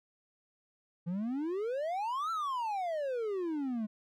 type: exponential two-way sweep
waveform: triangle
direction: up then down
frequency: 164.81 to 1361 to 207.6 Hz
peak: -30 dBFS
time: 1.06-3.87 s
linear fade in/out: 20 ms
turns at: 2.31 s
effects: none